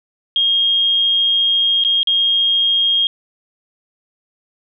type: tone with dropouts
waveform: sine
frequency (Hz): 3243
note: G#7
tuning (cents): -42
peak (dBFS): -12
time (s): 0.36-3.07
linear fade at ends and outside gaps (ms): 1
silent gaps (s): 1.838-1.848 / 2.031-2.072
effects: none